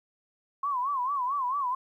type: tone with vibrato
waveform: sine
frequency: 1064 Hz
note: C6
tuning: 29 cents sharp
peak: -26 dBFS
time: 0.63-1.75 s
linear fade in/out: 5 ms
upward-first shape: sine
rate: 4.5 Hz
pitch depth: 150 cents each way
effects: 11-bit